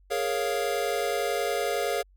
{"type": "chord", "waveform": "square", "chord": "Bb minor seventh", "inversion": "third", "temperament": "equal", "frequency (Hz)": [415.3, 466.2, 554.4, 698.5], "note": ["Ab4", "Bb4", "Db5", "F5"], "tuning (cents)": [0, 0, 0, 0], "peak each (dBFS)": -32, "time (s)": [0.1, 2.03], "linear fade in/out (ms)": 20, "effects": ["added 47 Hz sine -55 dBFS peak until 2.16 s"]}